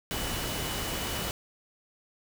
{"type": "tone in noise", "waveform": "sine", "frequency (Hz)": 2960, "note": "F#7", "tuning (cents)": 0, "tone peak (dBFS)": -41, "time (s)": [0.11, 1.31], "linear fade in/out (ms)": 0, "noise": "pink", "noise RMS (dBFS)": -33, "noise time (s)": [0.11, 1.31], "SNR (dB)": -11, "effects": []}